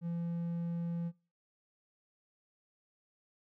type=tone; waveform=triangle; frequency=170 Hz; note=F3; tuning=46 cents flat; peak=-32 dBFS; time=0.01-1.12 s; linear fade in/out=50 ms; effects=noise-tail reverb RT60 0.3 s tail -20 dB re dry